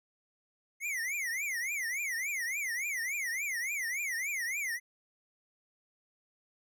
square tone with vibrato, 2093 Hz, C7, in tune, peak -33 dBFS, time 0.8-4.8 s, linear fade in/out 50 ms, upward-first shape triangle, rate 3.5 Hz, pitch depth 280 cents each way, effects none

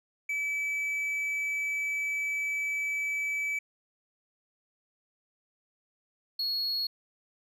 triangle tone pair in turn, 2300 / 4329 Hz, D7 / C#8, -37 / -42 cents, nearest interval major seventh, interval 1095 cents, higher second, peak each -27 dBFS, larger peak neither, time 0.29-3.59 / 6.39-6.87 s, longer first, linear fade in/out 5 ms, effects none

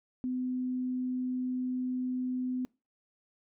sine tone, 253.4 Hz, B3, 45 cents sharp, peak -30 dBFS, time 0.24-2.65 s, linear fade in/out 0 ms, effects noise-tail reverb RT60 0.3 s tail -25 dB re dry

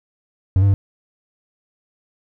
triangle tone with pitch steps, 94.2 / 99.5 / 98.3 Hz, F#2 / G2 / G2, +32 / +26 / +5 cents, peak -9 dBFS, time 0.56-0.74 s, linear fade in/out 0 ms, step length 60 ms, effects none

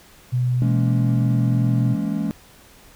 sine tone, 124.5 Hz, B2, 14 cents sharp, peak -17 dBFS, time 0.32-1.95 s, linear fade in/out 20 ms
triangle chord, A# half-diminished seventh, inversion second, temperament just, 167.82 / 209.8 / 233.1 / 279.7 Hz, E3 / G#3 / A#3 / C#4, +31 / +18 / 0 / +16 cents, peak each -25 / -22 / -28 / -25 dBFS, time 0.62-2.31 s, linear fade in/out 0 ms
effects pink hiss -49 dBFS RMS until 2.95 s

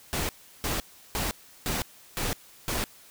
pink noise bursts, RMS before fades -29 dBFS, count 6, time 0.13-2.84 s, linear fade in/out 0 ms, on 160 ms, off 350 ms, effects white hiss -53 dBFS RMS until 3.1 s

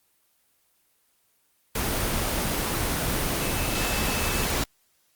sine tone in noise, 2613 Hz, E7, 16 cents flat, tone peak -35 dBFS, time 3.41-4.45 s, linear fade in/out 5 ms, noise pink, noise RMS -26 dBFS, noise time 1.75-4.64 s, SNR -12 dB, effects white hiss -67 dBFS RMS until 5.15 s + Opus 24 kbps

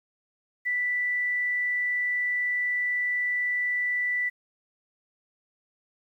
sine tone, 1974 Hz, B6, 1 cent flat, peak -24 dBFS, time 0.65-4.3 s, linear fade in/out 20 ms, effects 10-bit

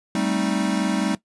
square chord, A half-diminished seventh, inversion third, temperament equal, 196 / 220 / 261.6 / 311.1 Hz, G3 / A3 / C4 / Eb4, 0 / 0 / 0 / 0 cents, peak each -25 / -27 / -28 / -27 dBFS, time 0.15-1.15 s, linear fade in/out 2 ms, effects noise-tail reverb RT60 0.1 s tail -18 dB re dry + resampled to 24000 Hz

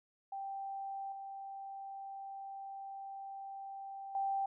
sine tone with level steps, 784 Hz, G5, in tune, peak -39 / -43 / -32 dBFS, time 0.32-4.46 s, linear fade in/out 5 ms, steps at 1.12 / 4.15 s, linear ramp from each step 2 ms, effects none

